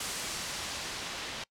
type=noise with low-pass filter sweep; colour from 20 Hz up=white; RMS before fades=-38 dBFS; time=0-1.44 s; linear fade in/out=5 ms; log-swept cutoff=8700 to 4100 Hz; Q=0.77; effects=noise-tail reverb RT60 0.1 s tail -24 dB re dry